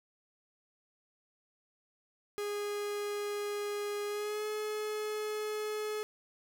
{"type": "tone with pitch glide", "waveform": "45% pulse", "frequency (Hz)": [411.9, 425.9], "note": ["G#4", "G#4"], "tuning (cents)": [-14, 44], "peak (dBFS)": -34, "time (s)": [2.38, 6.03], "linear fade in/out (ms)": 0, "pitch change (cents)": 58, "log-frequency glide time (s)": [4.07, 4.46], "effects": []}